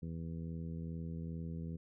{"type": "harmonic tone", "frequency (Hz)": 82.41, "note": "E2", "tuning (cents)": 0, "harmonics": [1, 2, 3, 4, 5, 6], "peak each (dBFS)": [-45, -41, -49, -56, -56, -58], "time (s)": [0.02, 1.77], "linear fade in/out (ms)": 10, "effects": []}